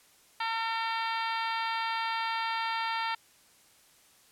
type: harmonic tone with a mistuned harmonic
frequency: 453.3 Hz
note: A#4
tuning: 48 cents flat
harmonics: 2 / 3 / 4 / 5 / 6 / 7 / 8 / 9 / 10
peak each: -32 / -36 / -38 / -40 / -42 / -43 / -44 / -45 / -46 dBFS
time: 0.4-3.15 s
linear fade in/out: 5 ms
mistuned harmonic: 10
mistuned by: +53 cents
effects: white hiss -61 dBFS RMS until 4.31 s + low-pass 12000 Hz 12 dB/octave